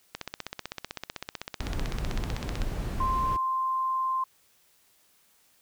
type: click train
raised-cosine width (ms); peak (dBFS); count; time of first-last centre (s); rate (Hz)
0.2; -16; 40; 0.15-2.618; 15.8
type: noise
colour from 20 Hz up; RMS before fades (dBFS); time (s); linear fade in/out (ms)
brown; -31; 1.6-3.37; 10
type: tone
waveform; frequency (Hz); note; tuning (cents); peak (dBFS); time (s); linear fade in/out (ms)
sine; 1046.5; C6; 0; -25; 3-4.24; 5
effects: white hiss -64 dBFS RMS until 5.61 s